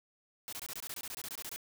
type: noise bursts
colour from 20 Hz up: white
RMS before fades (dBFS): -42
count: 16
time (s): 0.48-1.561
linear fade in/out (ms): 0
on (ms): 46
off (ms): 23
effects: none